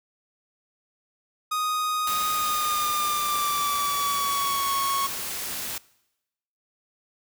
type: tone with pitch glide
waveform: 45% pulse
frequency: 1244.5 to 1102.3 Hz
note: D#6 to C#6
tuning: 0 to -10 cents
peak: -24 dBFS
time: 1.51-5.07 s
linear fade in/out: 10 ms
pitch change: -210 cents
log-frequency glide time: 2.29-4.75 s
type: noise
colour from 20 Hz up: white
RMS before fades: -32 dBFS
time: 2.07-5.78 s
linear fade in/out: 2 ms
effects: noise-tail reverb RT60 0.9 s tail -22 dB re dry